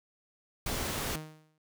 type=noise; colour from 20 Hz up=pink; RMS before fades=-34 dBFS; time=0.66-1.16 s; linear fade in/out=5 ms
type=tone with exponential decay; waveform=sawtooth; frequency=155.56 Hz; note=D#3; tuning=in tune; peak=-31 dBFS; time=1.15-1.58 s; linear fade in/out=2 ms; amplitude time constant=93 ms
effects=none